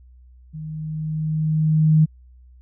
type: tone with level ramp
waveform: sine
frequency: 155.9 Hz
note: D#3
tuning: 4 cents sharp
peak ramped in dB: -30 to -10 dBFS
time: 0.53-2.06 s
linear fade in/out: 20 ms
effects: added 62 Hz sine -45 dBFS peak until 2.61 s